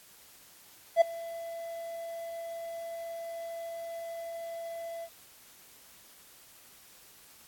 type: tone with ADSR envelope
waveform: triangle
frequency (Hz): 670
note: E5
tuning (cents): +28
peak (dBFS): -13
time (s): 0.96-5.09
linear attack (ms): 53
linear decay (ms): 8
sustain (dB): -22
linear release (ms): 59
effects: white hiss -56 dBFS RMS until 7.47 s + AAC 64 kbps